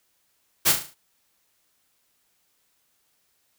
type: noise with echo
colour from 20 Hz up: white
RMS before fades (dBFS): -18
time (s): 0.65-0.73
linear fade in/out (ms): 20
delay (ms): 36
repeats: 6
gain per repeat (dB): -6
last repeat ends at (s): 0.946
effects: white hiss -69 dBFS RMS until 3.58 s